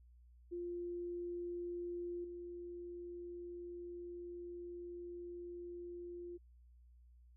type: tone with level steps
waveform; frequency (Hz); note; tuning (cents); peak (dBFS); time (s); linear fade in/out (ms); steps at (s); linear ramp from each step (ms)
sine; 349.2; F4; 0; -40 / -45; 0.51-6.38; 20; 2.24; 5
effects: added 60 Hz sine -60 dBFS peak until 7.36 s